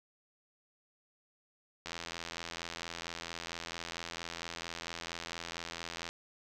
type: click train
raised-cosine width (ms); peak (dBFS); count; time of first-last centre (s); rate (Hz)
0.2; -22; 358; 1.86-6.09; 84.4
effects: none